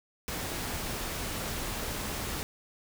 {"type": "noise", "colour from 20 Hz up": "pink", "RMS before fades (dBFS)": -35, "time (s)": [0.28, 2.43], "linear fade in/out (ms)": 0, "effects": []}